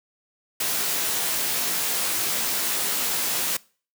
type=noise with comb filter; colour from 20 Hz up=white; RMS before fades=-25 dBFS; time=0.6-3.57 s; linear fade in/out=5 ms; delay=17 ms; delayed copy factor=+0.65; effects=noise-tail reverb RT60 0.4 s tail -23 dB re dry + high-pass 150 Hz 12 dB/octave